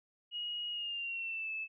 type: tone with pitch glide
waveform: sine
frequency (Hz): 2888 to 2618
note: F#7 to E7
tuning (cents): -43 to -13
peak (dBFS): -36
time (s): 0.31-1.68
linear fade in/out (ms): 50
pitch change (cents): -170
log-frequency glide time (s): 0.71-1.51
effects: none